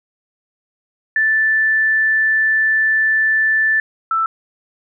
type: tone pair in turn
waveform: sine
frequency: 1760 / 1325.4 Hz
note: A6 / E6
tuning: 0 / +9 cents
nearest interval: perfect fourth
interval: 491 cents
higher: first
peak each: -12 / -14 dBFS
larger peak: first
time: 1.16-3.8 / 4.11-4.26 s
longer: first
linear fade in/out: 2 ms
effects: none